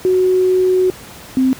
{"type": "tone pair in turn", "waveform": "sine", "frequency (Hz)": [370, 260.3], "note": ["F#4", "C4"], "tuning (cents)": [0, -9], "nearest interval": "tritone", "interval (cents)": 609, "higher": "first", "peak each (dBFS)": [-10, -10], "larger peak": "neither", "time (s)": [[0.05, 0.9], [1.37, 1.53]], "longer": "first", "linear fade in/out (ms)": 0, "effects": ["pink hiss -36 dBFS RMS until 1.59 s", "high-pass 60 Hz 12 dB/octave"]}